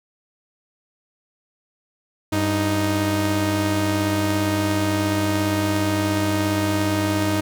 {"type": "tone pair together", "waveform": "sawtooth", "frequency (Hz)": [97.99, 311.1], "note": ["G2", "D#4"], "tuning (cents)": [0, 0], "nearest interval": "octave + minor sixth", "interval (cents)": 2000, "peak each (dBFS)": [-19, -17], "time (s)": [2.32, 7.41], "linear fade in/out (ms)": 10, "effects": []}